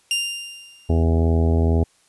sawtooth tone with exponential decay, 2794 Hz, F7, in tune, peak -14 dBFS, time 0.11-1.03 s, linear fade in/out 1 ms, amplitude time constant 200 ms
harmonic tone, 82.1 Hz, E2, 6 cents flat, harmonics 1 / 2 / 3 / 4 / 5 / 6 / 7 / 8 / 9 / 10, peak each -16 / -26 / -24 / -30 / -26 / -33 / -37 / -32 / -39 / -37 dBFS, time 0.89-1.84 s, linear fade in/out 10 ms
effects white hiss -59 dBFS RMS until 2.08 s + resampled to 24000 Hz

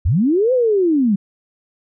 sine linear two-way sweep, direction up then down, 61.7 to 523.3 to 186 Hz, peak -12 dBFS, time 0.05-1.16 s, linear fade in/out 10 ms, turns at 0.53 s, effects none

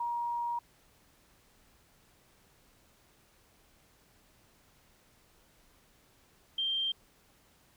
sine tone pair in turn, 948 / 3165 Hz, A#5 / G7, +29 / +16 cents, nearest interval octave + major sixth, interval 2087 cents, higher second, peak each -31 / -29 dBFS, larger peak second, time 0-0.59 / 6.58-6.92 s, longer first, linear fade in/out 5 ms, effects pink hiss -65 dBFS RMS until 7.76 s

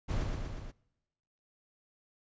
brown noise with echo, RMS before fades -32 dBFS, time 0.08-0.24 s, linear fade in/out 20 ms, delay 120 ms, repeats 4, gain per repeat -3 dB, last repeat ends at 0.72 s, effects noise-tail reverb RT60 1.0 s tail -24 dB re dry + resampled to 16000 Hz

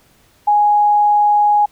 sine tone, 830.6 Hz, G#5, in tune, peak -9 dBFS, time 0.47-1.66 s, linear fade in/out 10 ms, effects pink hiss -53 dBFS RMS until 1.71 s

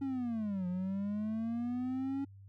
triangle linear two-way sweep, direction down then up, 278.4 to 177.5 to 278.4 Hz, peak -31 dBFS, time 0.01-2.25 s, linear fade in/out 10 ms, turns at 0.67 s, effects added 98 Hz sine -51 dBFS peak until 2.48 s

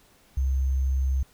sine tone with sample-and-hold, 66.5 Hz, C2, 29 cents sharp, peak -21 dBFS, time 0.37-1.23 s, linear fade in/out 5 ms, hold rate 6300 Hz, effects pink hiss -59 dBFS RMS until 1.33 s

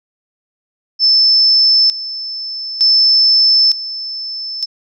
sine tone with tremolo, 5274 Hz, E8, in tune, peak -7 dBFS, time 0.99-4.66 s, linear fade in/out 50 ms, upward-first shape square, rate 0.55 Hz, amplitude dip 80%, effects none

